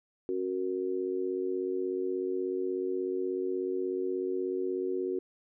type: tone with amplitude modulation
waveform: sine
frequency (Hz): 370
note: F#4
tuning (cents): 0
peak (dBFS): -25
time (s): 0.29-5.19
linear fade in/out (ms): 0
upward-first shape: sine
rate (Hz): 96.5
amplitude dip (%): 90
effects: none